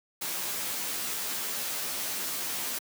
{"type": "noise with comb filter", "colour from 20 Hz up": "white", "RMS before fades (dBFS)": -33, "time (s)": [0.21, 2.79], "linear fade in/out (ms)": 10, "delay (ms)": 13, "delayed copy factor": -0.8, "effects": ["high-pass 150 Hz 12 dB/octave"]}